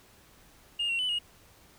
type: tone with pitch steps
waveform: sine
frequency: 2832 / 2739 / 3002 / 2874 Hz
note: F7 / F7 / F#7 / F7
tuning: +23 / -34 / +24 / +49 cents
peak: -25 dBFS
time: 0.79-1.19 s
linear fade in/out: 10 ms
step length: 100 ms
effects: tanh soft clip ceiling -25 dBFS + pink hiss -58 dBFS RMS until 1.78 s